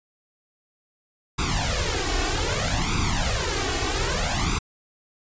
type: noise with flanger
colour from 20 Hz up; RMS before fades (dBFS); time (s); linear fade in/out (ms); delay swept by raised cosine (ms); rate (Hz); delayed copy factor
pink; -24; 1.38-4.59; 10; 0.82 to 2.72; 0.63; +1
effects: resampled to 16000 Hz